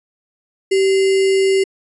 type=tone with sample-and-hold; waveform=sine; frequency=386.3 Hz; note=G4; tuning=25 cents flat; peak=-11 dBFS; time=0.71-1.64 s; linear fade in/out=10 ms; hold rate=2450 Hz; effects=resampled to 24000 Hz